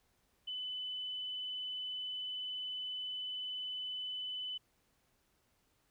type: tone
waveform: sine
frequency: 3007 Hz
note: F#7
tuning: 27 cents sharp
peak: -38 dBFS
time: 0.47-4.58 s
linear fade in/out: 10 ms
effects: pink hiss -75 dBFS RMS until 5.9 s